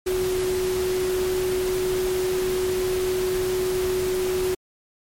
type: tone in noise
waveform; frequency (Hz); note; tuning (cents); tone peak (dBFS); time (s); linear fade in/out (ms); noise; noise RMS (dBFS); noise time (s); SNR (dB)
sine; 370; F#4; 0; -21; 0.06-4.55; 10; pink; -32; 0.06-4.55; +8
effects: MP3 64 kbps